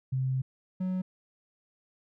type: tone pair in turn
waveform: sine / triangle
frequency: 130.9 / 185.12 Hz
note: C3 / F#3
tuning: +1 / +1 cents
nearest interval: tritone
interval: 600 cents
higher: second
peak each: -26 dBFS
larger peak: neither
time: 0.12-0.42 / 0.8-1.02 s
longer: first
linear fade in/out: 10 ms
effects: none